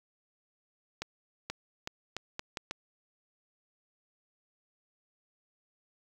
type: accelerating click train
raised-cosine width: 0.2 ms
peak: -18 dBFS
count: 7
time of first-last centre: 1.02-2.71 s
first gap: 480 ms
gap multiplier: 0.78
effects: 8-bit